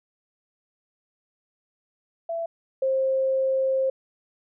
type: tone pair in turn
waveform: sine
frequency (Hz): 668 / 530.2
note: E5 / C5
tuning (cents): +23 / +23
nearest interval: major third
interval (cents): 400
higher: first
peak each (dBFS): -26 / -20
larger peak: second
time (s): 2.29-2.46 / 2.82-3.9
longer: second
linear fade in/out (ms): 5
effects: none